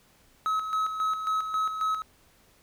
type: tone with tremolo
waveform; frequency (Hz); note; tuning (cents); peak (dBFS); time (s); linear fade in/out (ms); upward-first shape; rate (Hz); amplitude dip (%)
triangle; 1283; E6; -47; -22; 0.46-2.02; 0; square; 3.7; 55
effects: pink hiss -61 dBFS RMS until 2.62 s